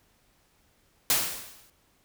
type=noise with exponential decay; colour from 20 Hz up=white; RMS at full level=-21 dBFS; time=1.1-1.7 s; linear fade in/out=1 ms; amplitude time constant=130 ms; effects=pink hiss -66 dBFS RMS until 2.04 s